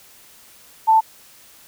sine tone, 885 Hz, A5, 10 cents sharp, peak -10 dBFS, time 0.87-1.01 s, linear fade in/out 20 ms, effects white hiss -48 dBFS RMS until 1.67 s

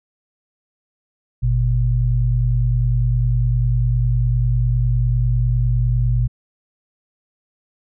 sine tone pair together, 51.28 / 121.2 Hz, G#1 / B2, -21 / -32 cents, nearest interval octave + minor third, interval 1489 cents, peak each -18 / -16 dBFS, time 1.42-6.28 s, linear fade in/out 20 ms, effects none

